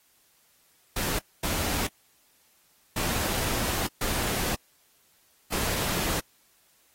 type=noise bursts at uneven times; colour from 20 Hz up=pink; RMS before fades=-29 dBFS; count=5; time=0.96-1.19 / 1.43-1.87 / 2.96-3.87 / 4.01-4.55 / 5.52-6.2 s; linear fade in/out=5 ms; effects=white hiss -64 dBFS RMS until 6.94 s + AAC 48 kbps